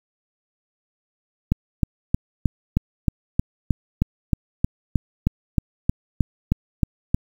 click train, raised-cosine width 5 ms, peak -5 dBFS, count 19, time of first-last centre 1.52-7.145 s, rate 3.2 Hz, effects 7-bit

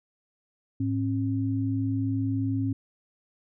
sine tone pair together, 107.23 / 270 Hz, A2 / C#4, -44 / -45 cents, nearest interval octave + major third, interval 1599 cents, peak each -27 dBFS, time 0.8-2.73 s, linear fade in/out 5 ms, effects none

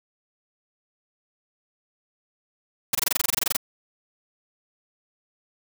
white noise bursts, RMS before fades -21 dBFS, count 15, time 2.93-3.567 s, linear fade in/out 5 ms, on 21 ms, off 23 ms, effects none

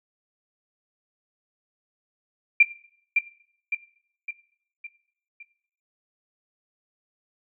sine tone with echo, 2376 Hz, D7, 20 cents sharp, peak -10 dBFS, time 2.6-2.63 s, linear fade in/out 5 ms, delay 560 ms, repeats 5, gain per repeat -6 dB, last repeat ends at 5.43 s, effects noise-tail reverb RT60 0.6 s tail -17 dB re dry

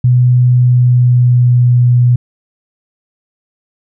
sine tone with pitch glide, 124.3 to 122.66 Hz, B2 to B2, +12 to -11 cents, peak -5 dBFS, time 0.04-2.16 s, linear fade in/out 5 ms, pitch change -23 cents, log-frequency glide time 0.48-1.71 s, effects none

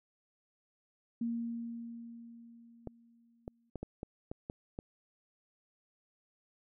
sine tone with exponential decay, 233.1 Hz, A#3, in tune, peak -31 dBFS, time 1.21-3.7 s, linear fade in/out 5 ms, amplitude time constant 540 ms
clicks, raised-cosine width 2 ms, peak -26 dBFS, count 8, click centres 2.873 / 3.479 / 3.757 / 3.83 / 4.031 / 4.315 / 4.499 / 4.789 s
effects none

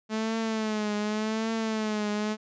sawtooth tone with vibrato, 216.6 Hz, A3, 27 cents flat, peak -23 dBFS, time 0.09-2.37 s, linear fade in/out 50 ms, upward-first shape triangle, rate 0.87 Hz, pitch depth 73 cents each way, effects resampled to 16000 Hz

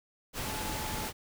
sine tone in noise, 864 Hz, A5, 32 cents flat, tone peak -41 dBFS, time 0.43-1.11 s, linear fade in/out 50 ms, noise pink, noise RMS -36 dBFS, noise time 0.33-1.13 s, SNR -8 dB, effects none

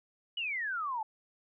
sine exponential sweep, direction down, 2989 to 844 Hz, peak -32 dBFS, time 0.37-1.03 s, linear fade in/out 5 ms, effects none

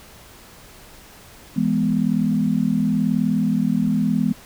sine chord, E major, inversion none, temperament equal with one note detuned, 166.63 / 207.7 / 246.9 Hz, E3 / G#3 / B3, +19 / 0 / 0 cents, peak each -23 / -20 / -21 dBFS, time 1.56-4.33 s, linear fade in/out 10 ms, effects pink hiss -45 dBFS RMS until 4.45 s

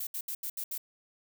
violet noise bursts at uneven times, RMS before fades -36 dBFS, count 6, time 0-0.07 / 0.14-0.21 / 0.28-0.35 / 0.43-0.5 / 0.57-0.64 / 0.71-0.78 s, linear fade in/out 5 ms, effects none

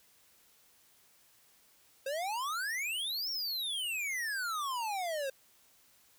square exponential two-way sweep, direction up then down, 523 to 5588 to 523 Hz, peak -34 dBFS, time 2.06-5.3 s, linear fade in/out 5 ms, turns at 3.3 s, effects white hiss -65 dBFS RMS until 6.18 s

